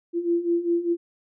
sine beating tone pair, 339.1 / 344.1 Hz, E4 / F4, +49 / -26 cents, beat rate 5 Hz, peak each -26 / -22 dBFS, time 0.13-0.97 s, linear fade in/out 50 ms, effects none

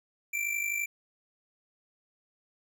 square tone with amplitude modulation, 2349 Hz, D7, in tune, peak -27 dBFS, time 0.33-0.86 s, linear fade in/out 10 ms, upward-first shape sine, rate 51.8 Hz, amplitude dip 65%, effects none

